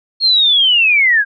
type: linear sweep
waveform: sine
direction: down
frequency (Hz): 4300 to 1575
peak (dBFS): -8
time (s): 0.2-1.25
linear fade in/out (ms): 50
effects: none